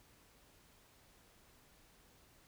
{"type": "silence", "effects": ["pink hiss -66 dBFS RMS until 2.47 s"]}